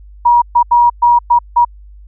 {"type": "tone bursts at uneven times", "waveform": "sine", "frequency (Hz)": 956, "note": "A#5", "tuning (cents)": 43, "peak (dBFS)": -5, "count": 6, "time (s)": [[0.25, 0.42], [0.55, 0.63], [0.71, 0.9], [1.02, 1.19], [1.3, 1.39], [1.56, 1.65]], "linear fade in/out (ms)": 10, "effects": ["added 50 Hz sine -34 dBFS peak until 2.07 s"]}